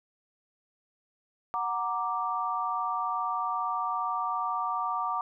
sine chord, Gb augmented, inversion none, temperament equal, 740 / 932.3 / 1174.7 Hz, Gb5 / Bb5 / D6, 0 / 0 / 0 cents, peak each -34 / -33 / -30 dBFS, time 1.54-5.21 s, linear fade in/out 0 ms, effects none

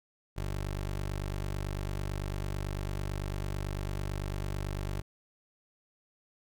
20% pulse tone, 49 Hz, G1, in tune, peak -28 dBFS, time 0.36-5.02 s, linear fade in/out 20 ms, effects none

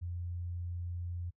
sine tone, 87.31 Hz, F2, in tune, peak -36 dBFS, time 0.01-1.31 s, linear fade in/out 20 ms, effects noise-tail reverb RT60 0.1 s tail -22 dB re dry

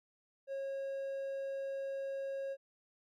triangle tone, 545 Hz, C#5, 29 cents flat, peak -35 dBFS, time 0.47-2.57 s, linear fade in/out 50 ms, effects none

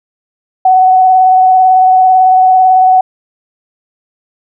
sine tone with vibrato, 747 Hz, F#5, 16 cents sharp, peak -3 dBFS, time 0.65-3.01 s, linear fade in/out 5 ms, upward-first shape sine, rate 18 Hz, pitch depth 18 cents each way, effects none

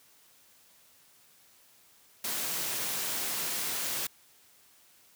white high-pass noise, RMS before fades -33 dBFS, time 2.24-4.07 s, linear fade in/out 5 ms, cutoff 110 Hz, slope 24 dB/octave, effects white hiss -61 dBFS RMS until 5.15 s + high-pass 60 Hz 12 dB/octave

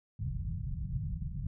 white low-pass noise, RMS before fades -36 dBFS, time 0.19-1.47 s, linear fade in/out 5 ms, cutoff 160 Hz, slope 48 dB/octave, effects none

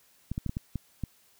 clicks, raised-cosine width 5 ms, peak -19 dBFS, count 7, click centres 0.316 / 0.379 / 0.463 / 0.494 / 0.569 / 0.757 / 1.037 s, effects white hiss -63 dBFS RMS until 1.39 s

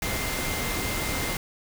sine tone in noise, 2093 Hz, C7, in tune, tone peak -35 dBFS, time 0.02-1.37 s, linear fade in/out 2 ms, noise pink, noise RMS -29 dBFS, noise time 0.02-1.37 s, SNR -9 dB, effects none

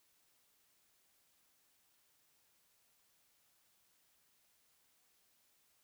silence, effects white hiss -74 dBFS RMS until 5.83 s

